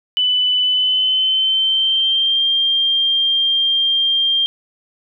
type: tone with pitch glide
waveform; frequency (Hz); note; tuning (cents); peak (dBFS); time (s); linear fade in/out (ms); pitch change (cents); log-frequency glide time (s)
sine; 2994 to 3190; F#7 to G7; +20 to +30; -13; 0.17-4.46; 0; +110; 0.63-2.44
effects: none